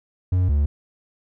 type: tone pair in turn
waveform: triangle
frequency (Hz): 91.3 / 72.46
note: F#2 / D2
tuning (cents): -23 / -23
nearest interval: major third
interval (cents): 400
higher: first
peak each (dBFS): -14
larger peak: neither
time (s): 0.32-0.49 / 0.49-0.66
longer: neither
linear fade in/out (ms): 5
effects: none